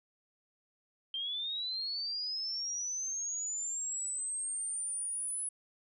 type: linear sweep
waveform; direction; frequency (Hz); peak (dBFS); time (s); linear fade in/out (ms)
sine; up; 3136 to 10210; -34; 1.14-5.49; 2
effects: none